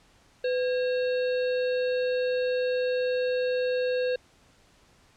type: harmonic tone with a mistuned harmonic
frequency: 542 Hz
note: C#5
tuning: 39 cents flat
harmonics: 1 / 3 / 5 / 7 / 8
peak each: -24 / -37 / -40 / -44 / -44 dBFS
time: 0.44-4.16 s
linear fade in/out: 5 ms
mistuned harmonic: 1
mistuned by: -130 cents
effects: pink hiss -60 dBFS RMS until 5.16 s + low-pass 8000 Hz 12 dB/octave